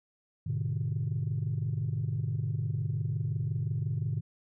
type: chord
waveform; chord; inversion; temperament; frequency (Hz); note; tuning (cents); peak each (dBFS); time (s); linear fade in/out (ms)
sine; G# diminished; none; equal with one note detuned; 103.83 / 123.47 / 149.31; G#2 / B2 / D3; 0 / 0 / +29; -32; 0.46-4.21; 10
effects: tanh soft clip ceiling -23 dBFS